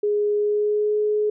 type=tone with pitch glide; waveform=sine; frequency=415.3 to 422.1 Hz; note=G#4 to G#4; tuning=0 to +28 cents; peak=-18 dBFS; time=0.03-1.3 s; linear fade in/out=5 ms; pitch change=+28 cents; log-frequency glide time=0.35-0.98 s; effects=none